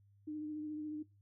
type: tone with vibrato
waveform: sine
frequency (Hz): 303.8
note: D#4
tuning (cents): -41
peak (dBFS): -39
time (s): 0.27-1.03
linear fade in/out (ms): 10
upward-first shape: triangle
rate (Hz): 14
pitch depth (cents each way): 29
effects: noise-tail reverb RT60 0.2 s tail -18 dB re dry + added 100 Hz sine -64 dBFS peak until 1.21 s